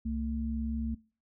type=tone pair together; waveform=sine; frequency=67.07 / 225.6 Hz; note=C2 / A3; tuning=+43 / +44 cents; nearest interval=octave + major sixth; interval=2101 cents; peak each=-34 / -32 dBFS; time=0.05-0.95 s; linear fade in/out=10 ms; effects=noise-tail reverb RT60 0.4 s tail -22 dB re dry